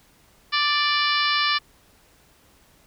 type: harmonic tone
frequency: 587.3 Hz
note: D5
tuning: in tune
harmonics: 2 / 3 / 4 / 5 / 6 / 7 / 8 / 9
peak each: -24 / -26 / -27 / -28 / -29 / -29 / -30 / -31 dBFS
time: 0.52-1.59 s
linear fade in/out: 20 ms
effects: pink hiss -57 dBFS RMS until 2.86 s